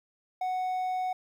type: tone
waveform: triangle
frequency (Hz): 740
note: F#5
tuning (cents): 0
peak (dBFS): -26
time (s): 0.41-1.13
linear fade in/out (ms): 5
effects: 11-bit

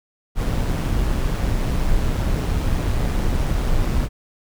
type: noise with amplitude modulation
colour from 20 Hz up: brown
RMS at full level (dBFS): -18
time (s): 0.35-4.09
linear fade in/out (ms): 50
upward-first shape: sine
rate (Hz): 130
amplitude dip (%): 35
effects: none

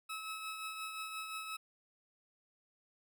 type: tone with tremolo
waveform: 20% pulse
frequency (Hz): 1294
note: E6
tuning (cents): -32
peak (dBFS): -34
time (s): 0.09-1.57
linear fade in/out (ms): 10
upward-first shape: triangle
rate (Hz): 5.7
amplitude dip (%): 45
effects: none

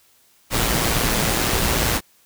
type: noise with amplitude modulation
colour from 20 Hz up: pink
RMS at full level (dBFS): -18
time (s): 0.5-2.01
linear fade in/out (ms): 50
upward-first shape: sine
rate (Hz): 116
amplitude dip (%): 45
effects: white hiss -57 dBFS RMS until 2.25 s

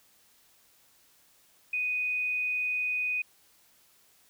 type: tone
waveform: sine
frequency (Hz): 2489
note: D#7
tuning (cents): 0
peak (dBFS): -27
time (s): 1.73-3.22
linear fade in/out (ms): 5
effects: white hiss -63 dBFS RMS until 4.29 s

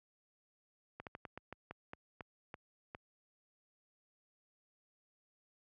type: slowing click train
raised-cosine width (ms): 0.5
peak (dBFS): -30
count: 11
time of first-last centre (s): 1-2.949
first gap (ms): 68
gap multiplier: 1.22
effects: high-pass 60 Hz 12 dB/octave

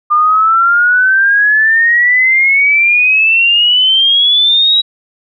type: exponential sweep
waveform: sine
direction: up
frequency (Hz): 1197 to 3877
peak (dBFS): -6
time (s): 0.1-4.82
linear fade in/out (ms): 20
effects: none

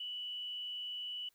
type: tone with frequency modulation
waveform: sine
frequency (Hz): 2960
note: F#7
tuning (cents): 0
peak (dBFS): -39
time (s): 0-1.29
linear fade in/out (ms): 5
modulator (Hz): 172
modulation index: 0.23
effects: white hiss -74 dBFS RMS until 1.34 s

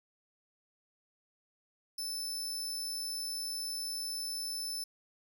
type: tone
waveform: sawtooth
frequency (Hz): 5274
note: E8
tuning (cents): 0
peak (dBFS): -33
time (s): 1.98-4.84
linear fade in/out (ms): 5
effects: none

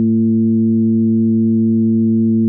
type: tone with frequency modulation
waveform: sine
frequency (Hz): 224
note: A3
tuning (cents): +31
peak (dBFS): -10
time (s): 0-2.48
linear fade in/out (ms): 0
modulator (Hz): 115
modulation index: 0.6
effects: none

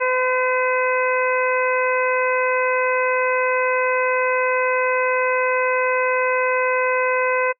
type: harmonic tone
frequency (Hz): 509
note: C5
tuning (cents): -48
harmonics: 1 / 2 / 3 / 4 / 5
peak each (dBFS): -20 / -23 / -25 / -26 / -27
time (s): 0-7.53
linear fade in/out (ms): 20
effects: noise-tail reverb RT60 0.1 s tail -25 dB re dry

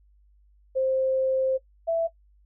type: tone pair in turn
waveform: sine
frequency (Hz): 526 / 662.7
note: C5 / E5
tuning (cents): +9 / +9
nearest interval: major third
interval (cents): 400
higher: second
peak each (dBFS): -21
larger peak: neither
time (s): 0.75-1.58 / 1.87-2.08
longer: first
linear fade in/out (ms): 20
effects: noise-tail reverb RT60 0.1 s tail -19 dB re dry + added 50 Hz sine -56 dBFS peak until 2.45 s

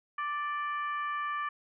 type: harmonic tone with a mistuned harmonic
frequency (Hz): 587.3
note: D5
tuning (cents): 0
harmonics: 2 / 3 / 4 / 5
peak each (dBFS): -32 / -38 / -45 / -52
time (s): 0.18-1.49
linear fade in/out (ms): 5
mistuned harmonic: 5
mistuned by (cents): +18
effects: none

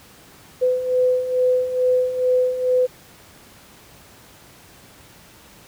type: beating tone pair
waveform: sine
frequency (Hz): 503 / 505.3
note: B4 / B4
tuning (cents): +32 / +40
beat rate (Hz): 2.3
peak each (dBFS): -23 / -17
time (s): 0.61-2.87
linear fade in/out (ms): 20
effects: pink hiss -47 dBFS RMS until 5.67 s + high-pass 60 Hz 12 dB/octave

